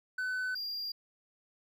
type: tone pair in turn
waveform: triangle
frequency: 1508 / 4788 Hz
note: F#6 / D8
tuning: +32 / +33 cents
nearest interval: octave + minor sixth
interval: 2001 cents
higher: second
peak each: -30 / -34 dBFS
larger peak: first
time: 0.18-0.55 / 0.55-0.92 s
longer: neither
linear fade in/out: 5 ms
effects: none